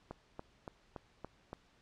click train, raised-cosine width 1 ms, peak -29 dBFS, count 6, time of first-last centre 0.11-1.53 s, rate 3.52 Hz, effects pink hiss -68 dBFS RMS until 1.81 s + low-pass 5000 Hz 12 dB/octave

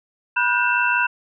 sine tone cluster, 976 / 1452 / 1557 / 2680 Hz, B5 / F#6 / G6 / E7, -21 / -33 / -12 / +28 cents, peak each -22 dBFS, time 0.36-1.07 s, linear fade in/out 10 ms, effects none

